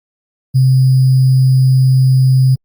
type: tone with sample-and-hold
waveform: sine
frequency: 130.81 Hz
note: C3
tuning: in tune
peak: -6 dBFS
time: 0.54-2.56 s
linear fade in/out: 20 ms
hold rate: 4900 Hz
effects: Opus 32 kbps